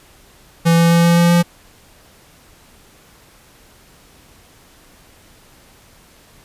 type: tone with pitch steps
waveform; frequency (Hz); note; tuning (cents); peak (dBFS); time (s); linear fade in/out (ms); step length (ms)
square; 167.3 / 168.37 / 169.44 / 170.52 / 171.61 / 172.7; E3 / E3 / E3 / F3 / F3 / F3; +26 / +37 / +48 / -41 / -30 / -19; -10; 0.65-1.43; 20; 130
effects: pink hiss -48 dBFS RMS until 6.44 s + resampled to 32000 Hz